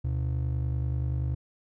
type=ring-modulated tone; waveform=triangle; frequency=100 Hz; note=G2; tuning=35 cents sharp; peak=-21 dBFS; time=0.04-1.35 s; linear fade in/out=10 ms; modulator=25.2 Hz; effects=none